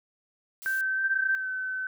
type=noise; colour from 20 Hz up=blue; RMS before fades=-43 dBFS; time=0.62-0.81 s; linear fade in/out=0 ms
type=tone with vibrato; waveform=sine; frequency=1552 Hz; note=G6; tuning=18 cents flat; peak=-25 dBFS; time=0.66-1.35 s; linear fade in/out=0 ms; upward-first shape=square; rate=3.1 Hz; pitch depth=9 cents each way
type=tone with pitch glide; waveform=sine; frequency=1575 to 1523.1 Hz; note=G6 to F#6; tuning=+8 to +50 cents; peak=-29 dBFS; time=1.04-1.87 s; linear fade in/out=2 ms; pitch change=-58 cents; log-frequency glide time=1.26-1.48 s
effects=none